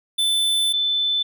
square / sine tone pair in turn, 3520 / 3520 Hz, A7 / A7, 0 / 0 cents, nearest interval unison, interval 0 cents, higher neither, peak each -18 dBFS, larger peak neither, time 0.18-0.73 / 0.73-1.23 s, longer first, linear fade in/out 10 ms, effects none

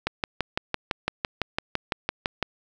click train, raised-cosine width 0.3 ms, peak -8 dBFS, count 15, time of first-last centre 0.07-2.427 s, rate 5.94 Hz, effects none

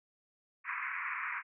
white band-pass noise, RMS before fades -38 dBFS, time 0.64-1.43 s, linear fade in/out 50 ms, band 990 to 2400 Hz, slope 96 dB/octave, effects none

